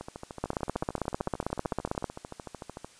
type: two click trains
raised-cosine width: 1 ms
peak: -14 / -24 dBFS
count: 26 / 39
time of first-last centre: 0.44-2.043 / 0.01-2.846 s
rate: 15.6 / 13.4 Hz
effects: white hiss -56 dBFS RMS until 2.99 s + resampled to 22050 Hz